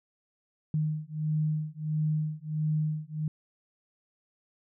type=beating tone pair; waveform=sine; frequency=153.3 / 154.8 Hz; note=D#3 / D#3; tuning=-25 / -9 cents; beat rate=1.5 Hz; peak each=-30 dBFS; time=0.74-3.28 s; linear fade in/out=2 ms; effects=none